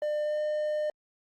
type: tone with pitch glide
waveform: triangle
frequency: 600 to 605.2 Hz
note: D5 to D#5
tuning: +37 to -48 cents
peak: -25 dBFS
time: 0.02-0.9 s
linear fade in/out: 2 ms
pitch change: +15 cents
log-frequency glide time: 0.24-0.38 s
effects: Opus 32 kbps